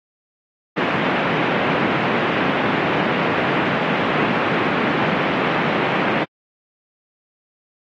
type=band-pass noise; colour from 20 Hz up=pink; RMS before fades=-20 dBFS; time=0.76-6.25 s; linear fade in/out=20 ms; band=160 to 2600 Hz; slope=24 dB/octave; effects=AAC 32 kbps